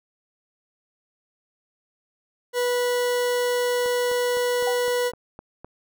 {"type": "tone", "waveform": "40% pulse", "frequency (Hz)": 490, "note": "B4", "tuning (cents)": -14, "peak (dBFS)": -20, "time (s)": [2.53, 5.12], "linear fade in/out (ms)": 50}
{"type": "click train", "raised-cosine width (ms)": 1, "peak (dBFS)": -25, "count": 8, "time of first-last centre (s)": [3.86, 5.646], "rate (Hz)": 3.92}
{"type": "tone with exponential decay", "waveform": "sine", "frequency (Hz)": 768, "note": "G5", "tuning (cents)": -36, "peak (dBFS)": -24, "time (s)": [4.67, 4.85], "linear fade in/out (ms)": 2, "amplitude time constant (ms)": 39}
{"effects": []}